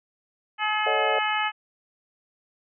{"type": "harmonic tone", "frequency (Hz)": 426.6, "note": "G#4", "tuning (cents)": 46, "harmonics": [2, 3, 4, 5, 6, 7], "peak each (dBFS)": [-27, -29, -30, -31, -32, -32], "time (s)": [0.58, 1.52], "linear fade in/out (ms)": 50}
{"type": "chord", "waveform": "sine", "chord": "D# half-diminished seventh", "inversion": "second", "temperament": "equal", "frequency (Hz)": [440, 554.4, 622.3, 740], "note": ["A4", "C#5", "D#5", "F#5"], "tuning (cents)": [0, 0, 0, 0], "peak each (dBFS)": -29, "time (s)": [0.86, 1.19], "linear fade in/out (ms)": 5}
{"effects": []}